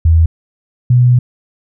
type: tone pair in turn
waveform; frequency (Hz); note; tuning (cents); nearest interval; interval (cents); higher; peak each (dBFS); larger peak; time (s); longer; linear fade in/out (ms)
sine; 81.6 / 123.65; E2 / B2; -17 / +3; perfect fifth; 720; second; -5; neither; 0.05-0.26 / 0.9-1.19; second; 5
effects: none